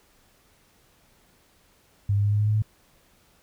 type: tone with pitch steps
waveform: sine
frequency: 100.5 / 101.67 / 102.85 / 104.04 / 105.25 / 106.48 / 107.71 Hz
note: G2 / G#2 / G#2 / G#2 / G#2 / G#2 / A2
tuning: +44 / -36 / -16 / +4 / +24 / +44 / -36 cents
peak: -19 dBFS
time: 2.09-2.622 s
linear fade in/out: 5 ms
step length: 76 ms
effects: pink hiss -61 dBFS RMS until 3.42 s